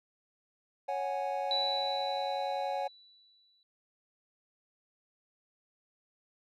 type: chord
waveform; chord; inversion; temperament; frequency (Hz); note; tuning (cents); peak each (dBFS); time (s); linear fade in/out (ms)
triangle; C# suspended fourth; none; equal; 554.4 / 740 / 830.6; C#5 / F#5 / G#5; 0 / 0 / 0; -34; 0.88-2.88; 10
type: tone with exponential decay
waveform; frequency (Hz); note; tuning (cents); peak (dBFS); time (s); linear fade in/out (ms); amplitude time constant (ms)
sine; 3951; B7; 0; -28; 1.51-3.63; 1; 460
effects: none